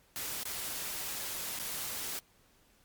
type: noise with dropouts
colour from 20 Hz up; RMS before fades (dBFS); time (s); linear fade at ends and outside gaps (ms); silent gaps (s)
white; -38; 0.16-2.19; 0; 0.432-0.454 / 1.59-1.597
effects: pink hiss -66 dBFS RMS until 2.84 s + MP3 96 kbps